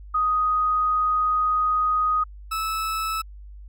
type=tone pair in turn; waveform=sine / 40% pulse; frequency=1248 / 1306.4 Hz; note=D#6 / E6; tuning=+5 / -16 cents; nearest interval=minor second; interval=79 cents; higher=second; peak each=-18 / -23 dBFS; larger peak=first; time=0.14-2.24 / 2.51-3.22 s; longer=first; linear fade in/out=10 ms; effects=added 50 Hz sine -38 dBFS peak until 3.68 s + MP3 96 kbps